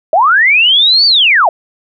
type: linear two-way sweep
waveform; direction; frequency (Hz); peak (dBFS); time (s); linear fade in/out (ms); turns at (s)
sine; up then down; 594 to 4645 to 594; -5; 0.13-1.49; 2; 1.06
effects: none